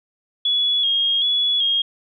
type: tone with vibrato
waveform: sine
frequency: 3322 Hz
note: G#7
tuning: in tune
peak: -16 dBFS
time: 0.45-1.82 s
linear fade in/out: 5 ms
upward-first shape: square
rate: 1.3 Hz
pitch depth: 37 cents each way
effects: none